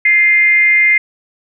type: tone with frequency modulation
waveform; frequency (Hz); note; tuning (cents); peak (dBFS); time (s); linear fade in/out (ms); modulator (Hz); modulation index
sine; 2093; C7; 0; -7; 0.05-0.98; 5; 375; 0.33
effects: none